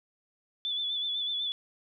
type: tone with vibrato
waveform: sine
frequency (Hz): 3473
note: A7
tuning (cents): -23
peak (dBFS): -29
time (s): 0.65-1.52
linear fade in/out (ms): 0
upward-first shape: sine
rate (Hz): 8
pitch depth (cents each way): 44
effects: none